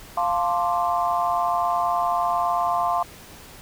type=chord; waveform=sine; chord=D minor seventh; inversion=first; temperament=equal; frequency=698.5 / 880 / 1046.5 / 1174.7 Hz; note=F5 / A5 / C6 / D6; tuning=0 / 0 / 0 / 0 cents; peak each=-23 / -28 / -24 / -29 dBFS; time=0.17-3.03 s; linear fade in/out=5 ms; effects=pink hiss -44 dBFS RMS until 3.61 s